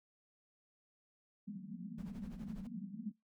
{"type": "band-pass noise", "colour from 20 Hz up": "pink", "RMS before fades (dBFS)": -46, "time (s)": [1.47, 3.12], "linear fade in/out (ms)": 10, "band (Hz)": [170, 240], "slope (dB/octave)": 96}
{"type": "noise with tremolo", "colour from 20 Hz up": "brown", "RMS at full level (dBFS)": -50, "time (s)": [1.98, 2.67], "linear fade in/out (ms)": 2, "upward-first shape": "sine", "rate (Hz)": 12, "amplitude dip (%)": 75}
{"effects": ["noise-tail reverb RT60 0.2 s tail -23 dB re dry"]}